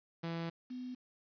sawtooth / sine tone pair in turn, 166.7 / 251.4 Hz, E3 / B3, +20 / +31 cents, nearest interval perfect fifth, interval 711 cents, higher second, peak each -33 / -40 dBFS, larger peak first, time 0.23-0.5 / 0.7-0.95 s, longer first, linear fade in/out 10 ms, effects resampled to 11025 Hz + 10-bit

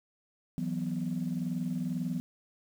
sine chord, E suspended second, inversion none, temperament equal, 164.81 / 185 / 246.9 Hz, E3 / F#3 / B3, 0 / 0 / 0 cents, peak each -34 dBFS, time 0.58-2.2 s, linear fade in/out 0 ms, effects tanh soft clip ceiling -23 dBFS + 9-bit

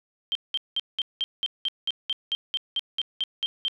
sine tone bursts, 3156 Hz, G7, 11 cents sharp, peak -23 dBFS, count 16, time 0.32-3.682 s, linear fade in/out 0 ms, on 32 ms, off 190 ms, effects none

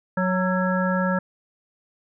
harmonic tone with a mistuned harmonic, 184.3 Hz, F#3, 7 cents flat, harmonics 1 / 3 / 5 / 7 / 9, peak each -22 / -26 / -30 / -29 / -29 dBFS, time 0.17-1.19 s, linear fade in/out 5 ms, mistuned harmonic 7, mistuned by +67 cents, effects none

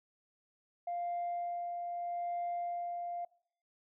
sine tone with tremolo, 698 Hz, F5, 1 cent flat, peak -32 dBFS, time 0.87-3.25 s, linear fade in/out 5 ms, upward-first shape sine, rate 0.8 Hz, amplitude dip 35%, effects noise-tail reverb RT60 0.6 s tail -24 dB re dry + tanh soft clip ceiling -31 dBFS

